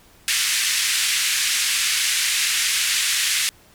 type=band-pass noise; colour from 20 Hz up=pink; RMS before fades=-21 dBFS; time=0.28-3.49 s; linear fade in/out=0 ms; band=1900 to 11000 Hz; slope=24 dB/octave; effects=pink hiss -52 dBFS RMS until 3.74 s